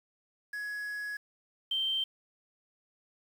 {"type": "tone pair in turn", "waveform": ["triangle", "sine"], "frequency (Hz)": [1678, 3133], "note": ["G#6", "G7"], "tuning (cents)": [17, -2], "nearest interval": "major seventh", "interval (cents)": 1081, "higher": "second", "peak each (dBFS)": [-33, -28], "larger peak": "second", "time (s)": [[0.53, 1.17], [1.71, 2.04]], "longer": "first", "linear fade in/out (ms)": 5, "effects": ["9-bit"]}